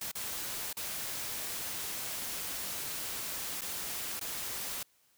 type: noise with dropouts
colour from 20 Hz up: white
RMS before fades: -38 dBFS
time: 0.01-4.83 s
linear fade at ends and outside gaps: 5 ms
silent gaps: 0.116-0.152 / 0.73-0.768 / 3.611-3.616 / 4.196-4.211 s
effects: white hiss -69 dBFS RMS until 5.17 s